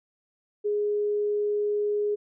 sine tone, 415.3 Hz, G#4, in tune, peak -23 dBFS, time 0.64-2.16 s, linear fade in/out 20 ms, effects none

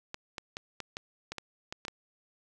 clicks, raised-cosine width 0.2 ms, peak -20 dBFS, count 10, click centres 0.144 / 0.382 / 0.569 / 0.803 / 0.969 / 1.32 / 1.383 / 1.725 / 1.851 / 1.882 s, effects none

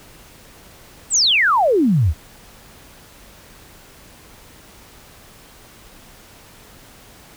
sine exponential sweep, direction down, 8570 to 67 Hz, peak -12 dBFS, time 1.1-2.14 s, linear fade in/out 50 ms, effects pink hiss -45 dBFS RMS until 7.36 s

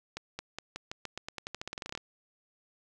accelerating click train, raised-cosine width 0.2 ms, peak -20 dBFS, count 21, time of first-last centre 0.17-1.976 s, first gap 220 ms, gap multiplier 0.89, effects none

